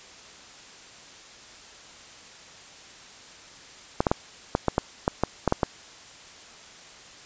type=clicks; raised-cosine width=1 ms; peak=-6 dBFS; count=11; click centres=4.005 / 4.068 / 4.115 / 4.551 / 4.683 / 4.781 / 5.079 / 5.236 / 5.477 / 5.524 / 5.632 s; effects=white hiss -47 dBFS RMS until 7.25 s + resampled to 16000 Hz